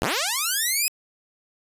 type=linear sweep; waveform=5% pulse; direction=up; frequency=55.8 to 2558 Hz; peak=-11 dBFS; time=0.02-0.88 s; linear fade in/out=0 ms; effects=resampled to 32000 Hz